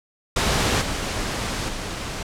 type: noise with level steps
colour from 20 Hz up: pink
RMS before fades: -20 / -26 / -30 dBFS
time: 0.36-2.23 s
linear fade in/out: 5 ms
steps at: 0.81 / 1.68 s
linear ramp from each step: 10 ms
effects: low-pass 8000 Hz 12 dB/octave